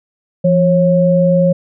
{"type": "tone pair together", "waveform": "sine", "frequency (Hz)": [171.8, 545.4], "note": ["F3", "C#5"], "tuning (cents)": [-28, -28], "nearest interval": "octave + minor sixth", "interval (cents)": 2000, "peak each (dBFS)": -11, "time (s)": [0.44, 1.53], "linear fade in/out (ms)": 10, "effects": []}